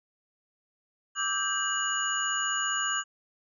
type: tone cluster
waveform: sine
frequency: 1165 / 1300 / 1585 / 2909 / 6830 Hz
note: D6 / E6 / G6 / F#7 / G#8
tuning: -14 / -24 / +19 / -30 / +48 cents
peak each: -34 / -37 / -31 / -33 / -32 dBFS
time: 1.15-3.04 s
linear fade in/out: 50 ms
effects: none